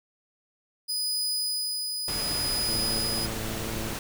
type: tone with tremolo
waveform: sawtooth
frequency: 4976 Hz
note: D#8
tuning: 1 cent flat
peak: -23 dBFS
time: 0.88-3.27 s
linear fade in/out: 20 ms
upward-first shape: sine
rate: 0.68 Hz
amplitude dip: 35%
type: noise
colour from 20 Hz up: pink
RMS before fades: -34 dBFS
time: 2.08-3.99 s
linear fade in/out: 2 ms
type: click train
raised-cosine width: 2 ms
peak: -25 dBFS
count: 139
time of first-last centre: 2.69-3.933 s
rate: 111 Hz
effects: none